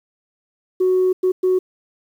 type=tone bursts at uneven times; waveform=sine; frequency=370 Hz; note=F#4; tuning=in tune; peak=-12 dBFS; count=3; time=0.8-1.13 / 1.23-1.32 / 1.43-1.59 s; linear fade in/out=10 ms; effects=tanh soft clip ceiling -10 dBFS + 8-bit